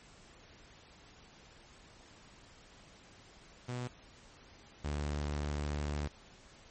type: tone pair in turn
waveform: sawtooth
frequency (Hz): 123.47 / 73.42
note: B2 / D2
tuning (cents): 0 / 0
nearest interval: major sixth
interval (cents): 900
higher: first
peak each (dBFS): -33 / -30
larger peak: second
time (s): 3.68-3.88 / 4.84-6.08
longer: second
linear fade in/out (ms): 10
effects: pink hiss -58 dBFS RMS until 6.7 s + MP3 32 kbps